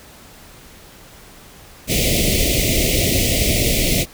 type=band-stop noise; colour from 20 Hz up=pink; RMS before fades=-17 dBFS; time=1.87-4.06 s; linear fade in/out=50 ms; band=690 to 2000 Hz; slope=96 dB/octave; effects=pink hiss -43 dBFS RMS until 4.13 s